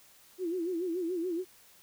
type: tone with vibrato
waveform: sine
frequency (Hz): 349.2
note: F4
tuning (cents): 0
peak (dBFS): -30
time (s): 0.38-1.45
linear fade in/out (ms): 50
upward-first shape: sine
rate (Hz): 7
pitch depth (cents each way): 120
effects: white hiss -59 dBFS RMS until 1.82 s